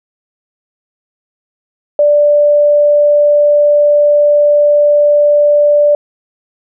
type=tone; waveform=sine; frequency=587.3 Hz; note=D5; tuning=in tune; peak=-5 dBFS; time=1.99-5.95 s; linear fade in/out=2 ms; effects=none